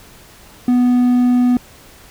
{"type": "tone", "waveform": "triangle", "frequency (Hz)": 246.9, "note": "B3", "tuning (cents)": 0, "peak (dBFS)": -8, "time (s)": [0.68, 1.57], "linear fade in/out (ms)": 2, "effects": ["pink hiss -43 dBFS RMS until 2.1 s"]}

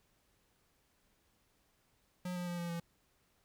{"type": "tone with pitch steps", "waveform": "square", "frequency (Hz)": [180, 177.32, 174.67, 172.07, 169.51], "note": ["F#3", "F3", "F3", "F3", "E3"], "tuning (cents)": [-47, 27, 1, -25, 49], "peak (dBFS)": -38, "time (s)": [2.25, 2.8], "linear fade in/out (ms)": 5, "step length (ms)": 110, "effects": ["pink hiss -74 dBFS RMS until 3.44 s"]}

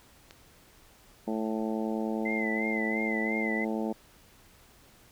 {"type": "click", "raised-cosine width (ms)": 0.2, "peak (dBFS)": -29, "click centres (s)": 0.309}
{"type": "harmonic tone", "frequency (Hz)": 110, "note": "A2", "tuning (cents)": 0, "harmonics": [2, 3, 4, 5, 6, 7, 8], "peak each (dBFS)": [-31, -35, -37, -39, -41, -42, -43], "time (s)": [1.27, 3.93], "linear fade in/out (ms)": 10}
{"type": "tone with vibrato", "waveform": "sine", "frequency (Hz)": 2047, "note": "C7", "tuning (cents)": -38, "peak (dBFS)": -31, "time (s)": [2.25, 3.65], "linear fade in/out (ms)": 10, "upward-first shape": "sine", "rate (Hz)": 2.9, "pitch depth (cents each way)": 61}
{"effects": ["pink hiss -58 dBFS RMS until 5.11 s"]}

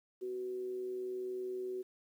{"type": "tone with amplitude modulation", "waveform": "sine", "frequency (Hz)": 373.8, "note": "F#4", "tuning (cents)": 18, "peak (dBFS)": -35, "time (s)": [0.21, 1.83], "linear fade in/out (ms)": 20, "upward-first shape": "sine", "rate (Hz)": 121, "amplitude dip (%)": 35, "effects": ["11-bit"]}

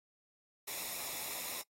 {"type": "noise with comb filter", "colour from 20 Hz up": "white", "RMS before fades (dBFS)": -41, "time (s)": [0.67, 1.62], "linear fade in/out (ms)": 10, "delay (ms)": 0.65, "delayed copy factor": -0.6, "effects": ["noise-tail reverb RT60 0.1 s tail -20 dB re dry", "AAC 48 kbps"]}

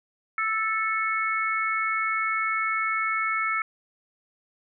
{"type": "harmonic tone", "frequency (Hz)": 440, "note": "A4", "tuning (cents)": 0, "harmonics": [3, 4, 5], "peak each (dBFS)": [-26, -33, -27], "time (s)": [0.38, 3.62], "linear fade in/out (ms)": 2, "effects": []}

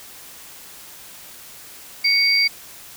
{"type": "tone pair together", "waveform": "sine", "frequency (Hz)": [2224, 4712], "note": ["C#7", "D8"], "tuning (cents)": [5, 5], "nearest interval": "octave + minor second", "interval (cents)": 1300, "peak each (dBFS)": -17, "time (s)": [2.04, 2.48], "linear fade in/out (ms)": 10, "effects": ["white hiss -41 dBFS RMS until 2.96 s"]}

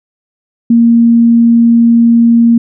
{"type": "tone", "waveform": "sine", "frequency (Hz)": 233, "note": "A#3", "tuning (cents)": -1, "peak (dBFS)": -3, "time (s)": [0.7, 2.58], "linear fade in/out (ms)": 5, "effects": []}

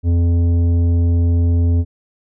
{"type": "tone with tanh clipping", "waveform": "triangle", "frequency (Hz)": 85.5, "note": "F2", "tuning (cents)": -36, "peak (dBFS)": -13, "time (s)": [0.03, 1.85], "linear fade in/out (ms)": 50, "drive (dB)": 14, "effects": []}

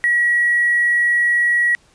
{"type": "tone with hard clipping", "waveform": "triangle", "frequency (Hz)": 1918, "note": "A#6", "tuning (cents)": 49, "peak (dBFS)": -13, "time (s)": [0.04, 1.75], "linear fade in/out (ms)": 0, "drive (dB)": 3, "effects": ["pink hiss -54 dBFS RMS until 1.94 s", "resampled to 22050 Hz"]}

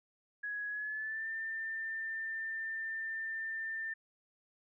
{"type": "tone with pitch glide", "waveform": "sine", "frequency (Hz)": [1672, 1792], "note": ["G#6", "A6"], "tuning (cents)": [11, 31], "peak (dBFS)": -36, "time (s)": [0.43, 3.94], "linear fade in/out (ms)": 10, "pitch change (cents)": 120, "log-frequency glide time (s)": [0.69, 1.28], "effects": []}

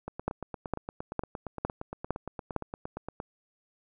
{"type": "two click trains", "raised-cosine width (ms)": 1, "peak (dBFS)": [-22, -14], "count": [28, 6], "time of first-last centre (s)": [[0.08, 3.201], [0.28, 2.563]], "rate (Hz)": [8.65, 2.19], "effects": []}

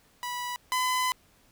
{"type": "tone pair in turn", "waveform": "sawtooth", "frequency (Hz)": [981, 1010.9], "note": ["B5", "B5"], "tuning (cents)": [-12, 40], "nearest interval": "minor second", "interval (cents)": 52, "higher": "second", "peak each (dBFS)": [-28, -21], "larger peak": "second", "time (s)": [[0.23, 0.56], [0.72, 1.12]], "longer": "second", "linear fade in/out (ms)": 0, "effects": ["pink hiss -62 dBFS RMS until 1.51 s"]}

